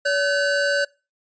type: tone pair together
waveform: square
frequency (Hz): 568.9 / 1521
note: C#5 / F#6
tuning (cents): +45 / +47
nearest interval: octave + perfect fourth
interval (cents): 1702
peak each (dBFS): -22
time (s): 0.05-0.85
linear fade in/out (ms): 10
effects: noise-tail reverb RT60 0.3 s tail -23 dB re dry + resampled to 16000 Hz